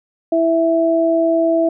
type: tone pair together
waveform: sine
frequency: 329.6 / 659.3 Hz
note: E4 / E5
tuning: 0 / 0 cents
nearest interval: octave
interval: 1200 cents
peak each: -16 / -14 dBFS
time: 0.32-1.69 s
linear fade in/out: 5 ms
effects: none